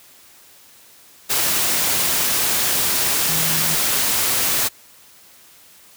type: tone in noise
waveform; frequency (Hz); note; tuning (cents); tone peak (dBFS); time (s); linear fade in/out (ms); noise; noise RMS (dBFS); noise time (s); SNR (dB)
sine; 160.9; E3; -42; -28; 3.28-3.76; 20; white; -19; 1.29-4.69; -12
effects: white hiss -48 dBFS RMS until 5.96 s + high-pass 60 Hz 12 dB/octave